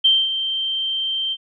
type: tone with ADSR envelope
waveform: sine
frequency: 3136 Hz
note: G7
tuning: in tune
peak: -10 dBFS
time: 0.04-1.37 s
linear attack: 12 ms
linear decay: 230 ms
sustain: -10 dB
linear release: 49 ms
effects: none